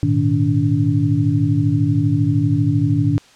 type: tone cluster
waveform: sine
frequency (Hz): 105.5 / 118.3 / 153.1 / 287.4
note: G#2 / A#2 / D#3 / D4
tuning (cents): +28 / +26 / -28 / -37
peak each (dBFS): -19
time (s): 0.03-3.18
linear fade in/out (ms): 0
effects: white hiss -48 dBFS RMS until 3.35 s + low-pass 6000 Hz 12 dB/octave